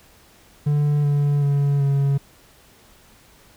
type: tone with pitch steps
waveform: triangle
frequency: 146.83 / 144.31 / 141.83 / 139.39 Hz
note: D3 / D3 / C#3 / C#3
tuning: 0 / -30 / +40 / +10 cents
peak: -14 dBFS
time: 0.66-2.18 s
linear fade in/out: 10 ms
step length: 380 ms
effects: pink hiss -52 dBFS RMS until 3.56 s